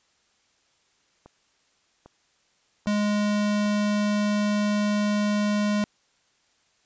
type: click train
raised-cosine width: 1 ms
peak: -32 dBFS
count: 4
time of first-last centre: 1.26-3.66 s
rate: 1.25 Hz
type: tone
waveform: square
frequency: 207.7 Hz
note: G#3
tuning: in tune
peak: -22 dBFS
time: 2.87-5.84 s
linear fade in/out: 0 ms
effects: white hiss -66 dBFS RMS until 6.85 s + resampled to 16000 Hz